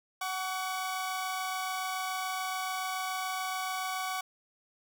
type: tone pair together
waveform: sawtooth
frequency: 747 / 1134 Hz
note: F#5 / C#6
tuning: +16 / +39 cents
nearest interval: perfect fifth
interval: 723 cents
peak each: -31 / -32 dBFS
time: 0.21-4.21 s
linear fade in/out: 5 ms
effects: none